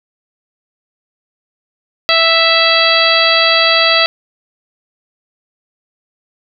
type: harmonic tone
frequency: 659.3 Hz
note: E5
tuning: in tune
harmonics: 1 / 2 / 3 / 4 / 5 / 6 / 7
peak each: -16 / -16 / -16 / -16 / -16 / -16 / -16 dBFS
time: 2.09-4.06 s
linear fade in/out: 0 ms
effects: none